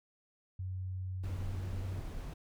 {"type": "tone with pitch glide", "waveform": "sine", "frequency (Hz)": [93, 93.7], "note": ["F#2", "F#2"], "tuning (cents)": [9, 22], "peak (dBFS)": -36, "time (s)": [0.59, 2], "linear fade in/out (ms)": 5, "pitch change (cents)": 13, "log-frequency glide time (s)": [1.22, 1.55]}
{"type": "noise", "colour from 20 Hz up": "brown", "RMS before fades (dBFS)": -42, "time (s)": [1.23, 2.34], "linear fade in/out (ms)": 10}
{"effects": []}